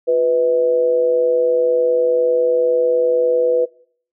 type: tone with amplitude modulation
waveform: sine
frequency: 496.2 Hz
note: B4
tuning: 8 cents sharp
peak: -9 dBFS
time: 0.07-3.66 s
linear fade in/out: 20 ms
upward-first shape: sine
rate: 142 Hz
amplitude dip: 60%
effects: noise-tail reverb RT60 0.6 s tail -22 dB re dry